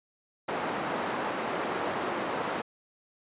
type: band-pass noise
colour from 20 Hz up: white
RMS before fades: -32 dBFS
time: 0.48-2.62 s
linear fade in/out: 10 ms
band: 210 to 1100 Hz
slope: 12 dB/octave
effects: resampled to 8000 Hz